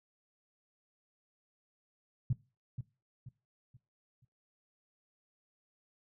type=tone with echo; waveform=sine; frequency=125.9 Hz; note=B2; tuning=34 cents sharp; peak=-26 dBFS; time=2.3-2.33 s; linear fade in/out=5 ms; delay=480 ms; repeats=4; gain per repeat=-9 dB; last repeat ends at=4.25 s; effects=noise-tail reverb RT60 0.3 s tail -20 dB re dry